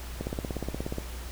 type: click train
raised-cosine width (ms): 2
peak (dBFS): -18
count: 14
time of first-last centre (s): 0.21-0.984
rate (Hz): 16.8
effects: added 60 Hz sine -37 dBFS peak until 1.31 s + pink hiss -44 dBFS RMS until 1.31 s